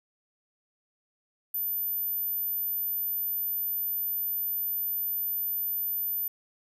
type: tone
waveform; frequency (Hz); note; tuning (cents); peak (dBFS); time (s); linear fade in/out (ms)
sine; 13910; A9; -21; -25; 1.54-6.28; 5
effects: tanh soft clip ceiling -27 dBFS